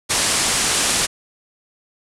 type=low-pass noise; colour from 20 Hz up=white; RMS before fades=-19 dBFS; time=0.09-1.07 s; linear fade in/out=20 ms; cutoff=10000 Hz; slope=48 dB/octave; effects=none